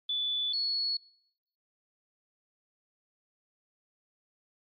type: tone pair in turn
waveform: sine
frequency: 3473 / 4376 Hz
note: A7 / C#8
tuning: -23 / -23 cents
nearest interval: major third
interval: 400 cents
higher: second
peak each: -28 dBFS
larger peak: neither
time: 0.09-0.53 / 0.53-0.97 s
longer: neither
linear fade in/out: 5 ms
effects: noise-tail reverb RT60 0.8 s tail -26 dB re dry + MP3 48 kbps